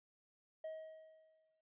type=tone with exponential decay; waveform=triangle; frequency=634 Hz; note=D#5; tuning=32 cents sharp; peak=-39 dBFS; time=0.64-1.61 s; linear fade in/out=5 ms; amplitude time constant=210 ms; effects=tanh soft clip ceiling -35 dBFS + resampled to 8000 Hz